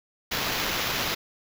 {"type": "noise with sample-and-hold", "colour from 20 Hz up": "white", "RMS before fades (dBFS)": -28, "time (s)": [0.31, 1.15], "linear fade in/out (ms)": 10, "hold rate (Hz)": 8820, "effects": []}